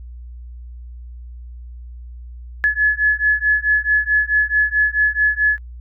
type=beating tone pair; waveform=sine; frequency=1705 / 1709.6 Hz; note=G#6 / G#6; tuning=+45 / +50 cents; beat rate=4.6 Hz; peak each=-17 dBFS; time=2.64-5.58 s; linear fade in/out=0 ms; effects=added 60 Hz sine -32 dBFS peak until 5.8 s